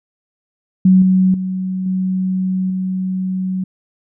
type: tone with level steps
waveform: sine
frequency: 186.7 Hz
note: F#3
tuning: 16 cents sharp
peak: -6 / -9 / -18 / -15 / -17 dBFS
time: 0.85-3.64 s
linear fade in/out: 5 ms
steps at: 1.02 / 1.34 / 1.86 / 2.7 s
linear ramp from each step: 2 ms
effects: none